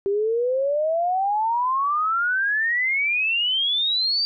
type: exponential sweep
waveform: sine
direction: up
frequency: 390 to 4699 Hz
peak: -19 dBFS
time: 0.06-4.25 s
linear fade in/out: 0 ms
effects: none